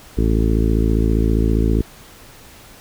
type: harmonic tone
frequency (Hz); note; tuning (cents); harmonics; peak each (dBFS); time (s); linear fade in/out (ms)
55; A1; 0; 1 / 2 / 3 / 4 / 5 / 6 / 7 / 8; -16 / -21 / -26 / -23 / -24 / -25 / -27 / -28; 0.17-1.82; 10
effects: pink hiss -43 dBFS RMS until 2.8 s